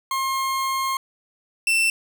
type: tone pair in turn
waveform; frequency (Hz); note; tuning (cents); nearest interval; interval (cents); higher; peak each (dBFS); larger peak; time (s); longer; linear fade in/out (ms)
40% pulse; 1069 / 2681; C6 / E7; +37 / +29; octave + major third; 1592; second; -21 / -16; second; 0.11-0.97 / 1.67-1.9; first; 2
effects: none